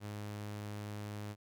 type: tone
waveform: sawtooth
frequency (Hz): 104.1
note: G#2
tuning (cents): +5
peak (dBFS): -37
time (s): 0-1.36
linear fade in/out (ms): 50
effects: none